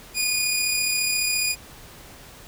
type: tone with amplitude modulation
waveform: 15% pulse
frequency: 2454 Hz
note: D#7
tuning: 25 cents flat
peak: -13 dBFS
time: 0.14-1.56 s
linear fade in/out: 50 ms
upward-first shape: sine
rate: 34.5 Hz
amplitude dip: 30%
effects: pink hiss -45 dBFS RMS until 2.47 s